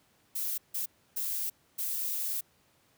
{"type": "noise bursts at uneven times", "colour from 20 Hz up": "violet", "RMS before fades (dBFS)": -33, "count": 4, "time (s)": [[0.35, 0.58], [0.74, 0.86], [1.16, 1.5], [1.78, 2.41]], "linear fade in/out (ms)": 10, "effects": ["pink hiss -67 dBFS RMS until 2.97 s", "high-pass 80 Hz 12 dB/octave"]}